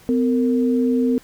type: tone pair together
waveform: sine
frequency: 253.5 / 458.5 Hz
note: B3 / A#4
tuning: +45 / -29 cents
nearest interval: minor seventh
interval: 1026 cents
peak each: -16 / -22 dBFS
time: 0.09-1.18 s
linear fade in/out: 0 ms
effects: pink hiss -49 dBFS RMS until 1.23 s